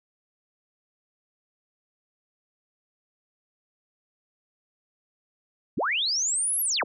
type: linear two-way sweep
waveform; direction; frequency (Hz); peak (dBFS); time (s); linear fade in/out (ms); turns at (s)
sine; up then down; 86 to 11610 to 86; -23; 5.77-6.84; 10; 6.61
effects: none